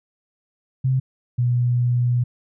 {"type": "tone pair in turn", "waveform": "sine", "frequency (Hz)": [130.81, 122.23], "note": ["C3", "B2"], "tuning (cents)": [0, -17], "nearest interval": "minor second", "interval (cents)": 117, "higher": "first", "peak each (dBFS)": -16, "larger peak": "neither", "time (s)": [[0.84, 1], [1.38, 2.24]], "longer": "second", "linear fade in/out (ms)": 10, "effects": []}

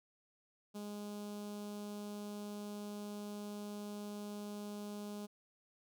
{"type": "tone with notch filter", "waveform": "sawtooth", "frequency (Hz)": 206.6, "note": "G#3", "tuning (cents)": -9, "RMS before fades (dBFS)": -45, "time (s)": [0.74, 5.27], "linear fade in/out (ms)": 20, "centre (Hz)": 1900, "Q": 0.81, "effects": []}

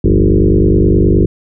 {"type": "tone with frequency modulation", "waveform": "sine", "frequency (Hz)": 134.2, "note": "C3", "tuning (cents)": 44, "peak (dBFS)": -6, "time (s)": [0.04, 1.26], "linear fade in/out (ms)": 5, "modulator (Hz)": 49.7, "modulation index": 5.6, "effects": []}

